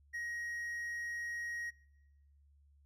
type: tone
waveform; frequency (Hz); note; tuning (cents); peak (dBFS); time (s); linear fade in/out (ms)
triangle; 1887; A#6; +21; -36; 0.13-1.71; 20
effects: noise-tail reverb RT60 1.0 s tail -26 dB re dry + added 71 Hz sine -63 dBFS peak until 2.85 s